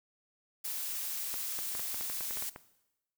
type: noise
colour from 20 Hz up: blue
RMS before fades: -37 dBFS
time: 0.64-2.5 s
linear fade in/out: 10 ms
type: clicks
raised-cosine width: 0.5 ms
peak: -28 dBFS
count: 12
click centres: 1.341 / 1.589 / 1.751 / 1.795 / 1.944 / 2.01 / 2.099 / 2.208 / 2.309 / 2.372 / 2.424 / 2.561 s
effects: noise-tail reverb RT60 0.9 s tail -17 dB re dry